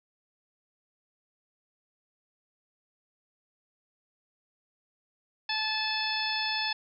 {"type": "harmonic tone", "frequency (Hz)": 869, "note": "A5", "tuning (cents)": -22, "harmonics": [1, 2, 3, 4, 5, 6], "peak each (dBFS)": [-35, -35, -35, -35, -35, -35], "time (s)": [5.49, 6.73], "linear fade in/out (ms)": 5, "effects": []}